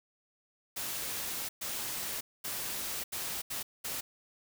white noise bursts at uneven times, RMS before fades -37 dBFS, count 6, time 0.76-1.49 / 1.61-2.21 / 2.44-3.04 / 3.12-3.42 / 3.5-3.63 / 3.84-4.01 s, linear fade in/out 10 ms, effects none

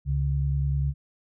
sine tone pair together, 70 / 140 Hz, C#2 / C#3, +18 / +18 cents, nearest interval octave, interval 1200 cents, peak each -25 dBFS, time 0.05-0.94 s, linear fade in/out 50 ms, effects none

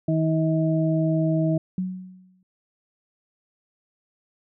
harmonic tone, 159.6 Hz, D#3, 44 cents sharp, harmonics 1 / 2 / 4, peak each -21 / -24 / -27 dBFS, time 0.08-1.58 s, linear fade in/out 5 ms
sine tone with exponential decay, 185 Hz, F#3, in tune, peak -21 dBFS, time 1.78-2.43 s, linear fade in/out 2 ms, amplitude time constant 140 ms
effects none

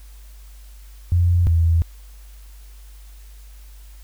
sine tone pair in turn, 87.31 / 82.98 Hz, F2 / E2, 0 / +12 cents, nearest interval minor second, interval 88 cents, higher first, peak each -13 dBFS, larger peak neither, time 1.12-1.47 / 1.47-1.82 s, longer neither, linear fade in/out 0 ms, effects added 50 Hz sine -39 dBFS peak until 4.03 s + white hiss -53 dBFS RMS until 4.03 s

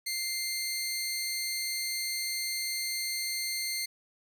20% pulse tone pair together, 2093 / 4435 Hz, C7 / C#8, 0 / 0 cents, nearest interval octave + minor second, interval 1300 cents, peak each -28 / -29 dBFS, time 0.06-3.86 s, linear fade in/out 10 ms, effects none

